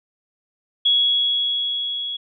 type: tone with level ramp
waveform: sine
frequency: 3344 Hz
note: G#7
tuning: 11 cents sharp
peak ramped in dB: -13 to -25 dBFS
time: 0.85-2.17 s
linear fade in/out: 10 ms
effects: none